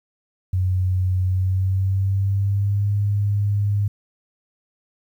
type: tone with pitch glide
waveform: sine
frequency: 92.5 to 102.04 Hz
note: F#2 to G#2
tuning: 0 to -30 cents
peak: -17 dBFS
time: 0.53-3.88 s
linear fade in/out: 5 ms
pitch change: +170 cents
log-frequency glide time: 1.25-2.91 s
effects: 9-bit